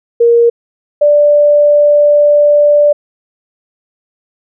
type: tone pair in turn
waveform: sine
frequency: 469.2 / 587.3 Hz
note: A#4 / D5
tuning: +11 / 0 cents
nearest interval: major third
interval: 389 cents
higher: second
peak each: -4 dBFS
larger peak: neither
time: 0.2-0.5 / 1.01-2.93 s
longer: second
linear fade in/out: 10 ms
effects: none